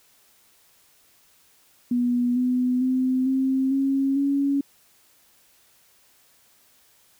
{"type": "tone with pitch steps", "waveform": "sine", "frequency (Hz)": [243.9, 250.6, 257.5, 264.6, 271.9, 279.4], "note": ["B3", "B3", "C4", "C4", "C#4", "C#4"], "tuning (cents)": [-21, 25, -28, 20, -33, 14], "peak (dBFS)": -19, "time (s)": [1.91, 4.61], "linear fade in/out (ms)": 5, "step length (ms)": 450, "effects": ["white hiss -59 dBFS RMS until 7.19 s"]}